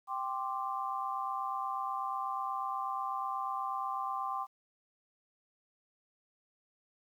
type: chord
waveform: sine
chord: G suspended fourth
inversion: none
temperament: equal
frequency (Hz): 784 / 1046.5 / 1174.7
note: G5 / C6 / D6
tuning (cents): 0 / 0 / 0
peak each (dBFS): -38 / -37 / -38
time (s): 0.07-4.47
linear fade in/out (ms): 50
effects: 11-bit